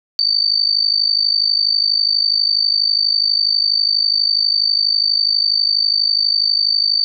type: tone with amplitude modulation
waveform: sine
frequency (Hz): 4581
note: D8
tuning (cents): -44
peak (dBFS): -9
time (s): 0.19-7.04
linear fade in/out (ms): 0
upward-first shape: sine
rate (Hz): 52.2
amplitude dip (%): 85
effects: none